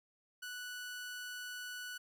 sawtooth tone, 1480 Hz, F#6, in tune, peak -39 dBFS, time 0.42-1.98 s, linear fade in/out 10 ms, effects none

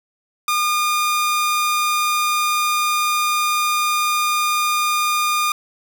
sawtooth tone, 1214 Hz, D#6, 43 cents flat, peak -13 dBFS, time 0.48-5.52 s, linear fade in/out 2 ms, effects none

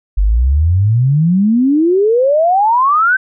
sine exponential sweep, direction up, 46.25 to 1568 Hz, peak -8 dBFS, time 0.17-3.17 s, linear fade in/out 10 ms, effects none

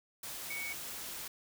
sine tone in noise, 2238 Hz, C#7, 16 cents sharp, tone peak -38 dBFS, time 0.5-0.73 s, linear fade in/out 5 ms, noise white, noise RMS -43 dBFS, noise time 0.23-1.28 s, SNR +2 dB, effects none

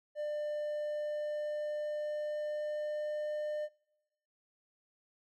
triangle tone with pitch glide, 597 to 602.2 Hz, D5 to D5, +28 to +43 cents, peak -32 dBFS, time 0.15-3.69 s, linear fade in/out 50 ms, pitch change +15 cents, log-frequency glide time 0.5-3.32 s, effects noise-tail reverb RT60 0.9 s tail -23 dB re dry

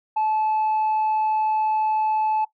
sine tone, 866 Hz, A5, 28 cents flat, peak -17 dBFS, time 0.16-2.45 s, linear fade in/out 10 ms, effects noise-tail reverb RT60 0.1 s tail -18 dB re dry + tanh soft clip ceiling -17 dBFS

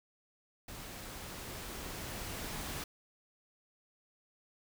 pink noise with level ramp, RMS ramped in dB -47 to -40 dBFS, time 0.68-2.84 s, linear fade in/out 5 ms, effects none

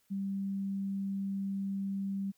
sine tone, 196 Hz, G3, in tune, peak -32 dBFS, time 0.1-2.32 s, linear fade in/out 20 ms, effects white hiss -72 dBFS RMS until 2.37 s

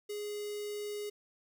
square tone with notch filter, 415.3 Hz, G#4, in tune, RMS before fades -39 dBFS, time 0.09-1.1 s, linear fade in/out 10 ms, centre 1100 Hz, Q 0.51, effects none

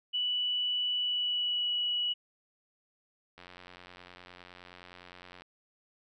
sine tone with pitch glide, 2960 to 2934 Hz, F#7 to F#7, 0 to -15 cents, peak -28 dBFS, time 0.13-2.14 s, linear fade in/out 20 ms, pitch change -15 cents, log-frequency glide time 0.96-1.71 s
click train, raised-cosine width 0.3 ms, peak -33 dBFS, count 184, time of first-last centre 3.38-5.42 s, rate 89.7 Hz
effects none

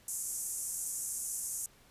pink band-pass noise, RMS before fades -38 dBFS, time 0.08-1.66 s, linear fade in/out 2 ms, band 6600 to 12000 Hz, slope 48 dB/octave, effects pink hiss -62 dBFS RMS until 1.9 s + resampled to 32000 Hz

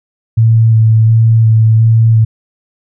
sine tone with vibrato, 112.1 Hz, A2, 33 cents sharp, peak -4 dBFS, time 0.37-2.25 s, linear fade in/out 10 ms, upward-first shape square, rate 1.4 Hz, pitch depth 15 cents each way, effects none

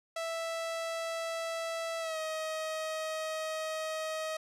sawtooth tone with pitch glide, 659.3 to 631 Hz, E5 to D#5, 0 to +24 cents, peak -30 dBFS, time 0.16-4.37 s, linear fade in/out 5 ms, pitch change -76 cents, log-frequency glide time 2-2.18 s, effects low-pass 10000 Hz 12 dB/octave

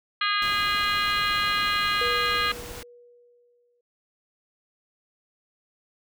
harmonic tone, 410.3 Hz, G#4, 21 cents flat, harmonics 3 / 4 / 5 / 6 / 7 / 8 / 9 / 10, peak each -26 / -29 / -31 / -33 / -32 / -32 / -42 / -31 dBFS, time 0.21-2.52 s, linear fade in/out 5 ms
pink noise, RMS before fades -39 dBFS, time 0.42-2.83 s, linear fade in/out 2 ms
sine tone with exponential decay, 482.4 Hz, B4, 41 cents flat, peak -27 dBFS, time 2.01-3.81 s, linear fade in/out 5 ms, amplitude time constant 390 ms
effects none

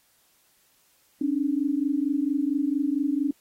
sine tone pair together, 273.2 / 297.6 Hz, C#4 / D4, -25 / +23 cents, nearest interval minor second, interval 148 cents, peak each -25 dBFS, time 1.21-3.31 s, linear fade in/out 5 ms, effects white hiss -64 dBFS RMS until 3.4 s + AAC 48 kbps

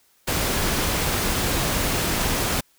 pink noise, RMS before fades -23 dBFS, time 0.27-2.61 s, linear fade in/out 10 ms, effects white hiss -61 dBFS RMS until 2.78 s

